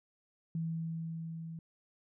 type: tone with level ramp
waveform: sine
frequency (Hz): 163.6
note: E3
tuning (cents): -13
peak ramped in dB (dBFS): -32 to -41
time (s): 0.55-1.59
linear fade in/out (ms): 2
effects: none